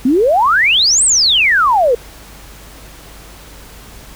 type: exponential two-way sweep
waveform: sine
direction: up then down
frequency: 239.2 to 8780 to 453.4 Hz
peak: -8 dBFS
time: 0.05-1.95 s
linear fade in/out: 5 ms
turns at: 1.04 s
effects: added 50 Hz sine -38 dBFS peak until 4.15 s + pink hiss -38 dBFS RMS until 4.15 s